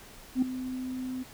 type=tone with ADSR envelope; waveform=sine; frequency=256.5 Hz; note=C4; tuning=34 cents flat; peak=-18 dBFS; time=0.35-1.24 s; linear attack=72 ms; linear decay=5 ms; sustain=-14 dB; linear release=20 ms; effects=tanh soft clip ceiling -18 dBFS + pink hiss -50 dBFS RMS until 1.33 s